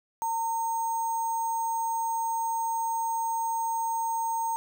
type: tone with sample-and-hold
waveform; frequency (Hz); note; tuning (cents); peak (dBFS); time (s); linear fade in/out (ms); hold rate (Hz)
sine; 913; A#5; -36; -26; 0.22-4.56; 0; 7350
effects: none